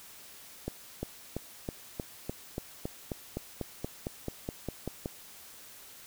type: accelerating click train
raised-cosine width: 2 ms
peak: -20 dBFS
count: 18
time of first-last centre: 0.68-5.059 s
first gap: 350 ms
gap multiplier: 0.96
effects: white hiss -51 dBFS RMS until 6.06 s